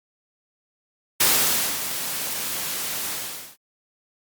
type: noise with ADSR envelope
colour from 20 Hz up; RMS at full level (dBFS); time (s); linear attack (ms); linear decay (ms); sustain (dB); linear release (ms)
white; -17; 1.2-3.57; 9; 570; -11; 480
effects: high-pass 100 Hz 12 dB/octave + Opus 48 kbps